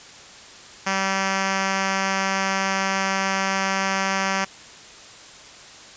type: tone with notch filter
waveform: 5% pulse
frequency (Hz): 193.1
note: G3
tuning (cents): -26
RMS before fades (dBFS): -23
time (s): 0.86-4.45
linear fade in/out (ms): 10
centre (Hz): 430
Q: 1.9
effects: white hiss -43 dBFS RMS until 5.96 s + resampled to 16000 Hz